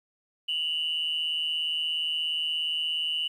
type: tone pair together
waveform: sine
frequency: 2820 / 2977 Hz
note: F7 / F#7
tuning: +16 / +10 cents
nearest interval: minor second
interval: 94 cents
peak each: -30 / -27 dBFS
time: 0.48-3.28 s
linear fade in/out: 10 ms
effects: tanh soft clip ceiling -20 dBFS + 10-bit